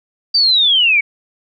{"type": "linear sweep", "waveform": "sine", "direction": "down", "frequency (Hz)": [4700, 2207], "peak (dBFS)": -9, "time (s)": [0.34, 1.01], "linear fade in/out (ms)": 10, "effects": []}